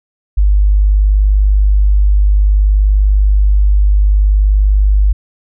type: tone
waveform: sine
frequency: 50.3 Hz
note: G1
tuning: 45 cents sharp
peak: -6 dBFS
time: 0.37-5.13 s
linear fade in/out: 10 ms
effects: none